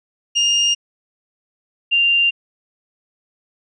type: tone pair in turn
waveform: 35% pulse / sine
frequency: 2823 / 2786 Hz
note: F7 / F7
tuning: +18 / -5 cents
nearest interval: unison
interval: 23 cents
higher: first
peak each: -12 dBFS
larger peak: neither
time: 0.35-0.75 / 1.91-2.31 s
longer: neither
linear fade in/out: 20 ms
effects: resampled to 22050 Hz